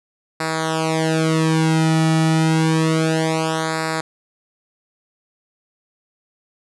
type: tone with flanger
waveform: sawtooth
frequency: 160 Hz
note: D#3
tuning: 49 cents sharp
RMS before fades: -18 dBFS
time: 0.4-4.01 s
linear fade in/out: 5 ms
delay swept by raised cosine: 0.32 to 1.92 ms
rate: 0.29 Hz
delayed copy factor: -1
effects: resampled to 24000 Hz